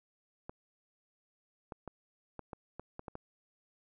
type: clicks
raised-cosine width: 1 ms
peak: -28 dBFS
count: 9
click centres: 0.495 / 1.722 / 1.877 / 2.393 / 2.532 / 2.796 / 2.994 / 3.082 / 3.154 s
effects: none